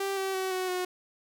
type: tone with pitch steps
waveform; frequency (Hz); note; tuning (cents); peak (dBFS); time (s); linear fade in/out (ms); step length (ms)
sawtooth; 392 / 384.8 / 377.8 / 370.9 / 364.1; G4 / G4 / F#4 / F#4 / F#4; 0 / -32 / +36 / +4 / -28; -25; 0-0.85; 5; 170
effects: none